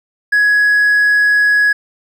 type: tone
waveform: triangle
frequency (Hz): 1674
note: G#6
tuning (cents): +13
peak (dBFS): -6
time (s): 0.32-1.73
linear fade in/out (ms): 10
effects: tanh soft clip ceiling -3 dBFS